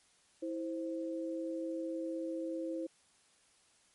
sine tone pair together, 327.4 / 523.3 Hz, E4 / C5, -12 / 0 cents, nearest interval minor sixth, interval 812 cents, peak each -37 / -40 dBFS, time 0.42-2.87 s, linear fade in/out 10 ms, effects white hiss -68 dBFS RMS until 3.94 s + MP3 48 kbps

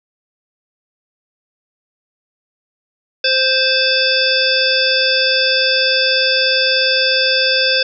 harmonic tone with a mistuned harmonic, 523.3 Hz, C5, in tune, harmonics 1 / 3 / 5 / 7 / 9 / 10, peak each -19 / -19 / -19 / -19 / -19 / -19 dBFS, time 3.24-7.83 s, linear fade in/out 5 ms, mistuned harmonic 7, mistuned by -74 cents, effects none

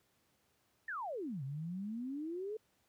sine exponential two-way sweep, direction down then up, 1864.7 to 130 to 444 Hz, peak -38 dBFS, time 0.88-2.57 s, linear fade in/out 5 ms, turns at 1.43 s, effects pink hiss -75 dBFS RMS until 2.88 s + high-pass 80 Hz 12 dB/octave

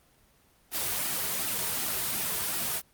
white noise with flanger, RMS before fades -30 dBFS, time 0.71-2.82 s, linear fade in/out 50 ms, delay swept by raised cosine 1.8 to 3.8 ms, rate 2.7 Hz, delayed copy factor -0.65, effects pink hiss -63 dBFS RMS until 2.93 s + Opus 24 kbps

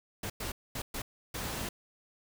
pink noise bursts at uneven times, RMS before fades -37 dBFS, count 5, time 0.23-0.3 / 0.4-0.52 / 0.75-0.82 / 0.94-1.02 / 1.34-1.69 s, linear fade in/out 5 ms, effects none

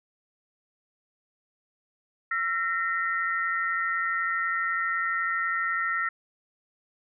sine tone cluster, 1356 / 1845 / 2021 Hz, E6 / A#6 / B6, +49 / -18 / +39 cents, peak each -28 / -28 / -35 dBFS, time 2.31-6.09 s, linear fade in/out 5 ms, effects none

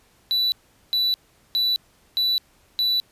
triangle tone bursts, 3961 Hz, B7, 4 cents sharp, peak -17 dBFS, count 5, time 0.31-3 s, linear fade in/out 0 ms, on 210 ms, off 410 ms, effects pink hiss -59 dBFS RMS until 3.11 s + resampled to 32000 Hz

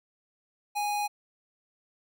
square tone, 827 Hz, G#5, 8 cents flat, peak -28 dBFS, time 0.75-1.08 s, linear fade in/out 20 ms, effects none

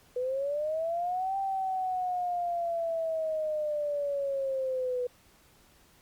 sine linear two-way sweep, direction up then down, 490.7 to 784 to 490.7 Hz, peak -28 dBFS, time 0.16-5.07 s, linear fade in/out 5 ms, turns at 1.37 s, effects pink hiss -61 dBFS RMS until 6.01 s + Opus 48 kbps

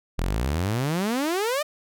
sawtooth exponential sweep, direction up, 38.96 to 622.3 Hz, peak -19 dBFS, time 0.18-1.63 s, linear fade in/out 10 ms, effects none

